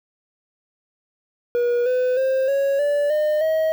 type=tone with pitch steps; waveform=triangle; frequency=481.3 / 504.1 / 527.9 / 552.9 / 579 / 606.4 / 635.1 Hz; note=B4 / B4 / C5 / C#5 / D5 / D#5 / D#5; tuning=-45 / +35 / +15 / -5 / -25 / -45 / +35 cents; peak=-15 dBFS; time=1.55-3.72 s; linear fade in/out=0 ms; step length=310 ms; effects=7-bit